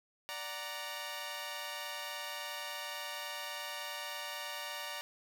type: chord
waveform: 10% pulse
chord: D augmented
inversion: none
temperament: equal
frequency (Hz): 587.3 / 740 / 932.3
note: D5 / F#5 / A#5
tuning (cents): 0 / 0 / 0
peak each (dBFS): -36 / -39 / -34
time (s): 0.29-5.01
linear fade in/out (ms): 0
effects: none